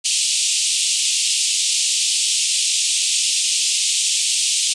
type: band-pass noise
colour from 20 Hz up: white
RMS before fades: -19 dBFS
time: 0.04-4.74 s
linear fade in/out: 20 ms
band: 2600 to 9100 Hz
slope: 48 dB/octave
effects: resampled to 24000 Hz